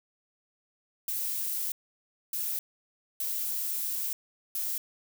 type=noise bursts at uneven times; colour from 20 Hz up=violet; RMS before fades=-32 dBFS; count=4; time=1.08-1.72 / 2.33-2.59 / 3.2-4.13 / 4.55-4.78 s; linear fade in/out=2 ms; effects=none